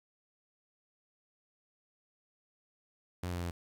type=tone with pitch steps; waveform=sawtooth; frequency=89.5 / 88.37 / 87.25 / 86.15 Hz; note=F2 / F2 / F2 / F2; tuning=+43 / +21 / -1 / -23 cents; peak=-31 dBFS; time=3.23-3.51 s; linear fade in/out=5 ms; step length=70 ms; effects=11-bit